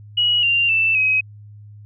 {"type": "tone with pitch steps", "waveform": "sine", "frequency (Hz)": [2910, 2780, 2656, 2538], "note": ["F#7", "F7", "E7", "D#7"], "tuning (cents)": [-29, -9, 12, 34], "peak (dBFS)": -14, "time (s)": [0.17, 1.21], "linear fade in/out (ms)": 10, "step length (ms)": 260, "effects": ["added 104 Hz sine -38 dBFS peak until 1.85 s"]}